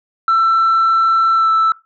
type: tone with pitch glide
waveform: sine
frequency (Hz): 1337 to 1320.9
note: E6 to E6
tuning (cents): +24 to +3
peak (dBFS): -8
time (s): 0.28-1.72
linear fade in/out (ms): 2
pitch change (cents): -21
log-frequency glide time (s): 1.35-1.5
effects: noise-tail reverb RT60 0.2 s tail -19 dB re dry + tanh soft clip ceiling -8 dBFS